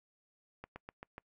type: slowing click train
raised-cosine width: 0.5 ms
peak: -30 dBFS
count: 5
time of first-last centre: 0.64-1.181 s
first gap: 120 ms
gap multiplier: 1.08
effects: noise-tail reverb RT60 0.1 s tail -26 dB re dry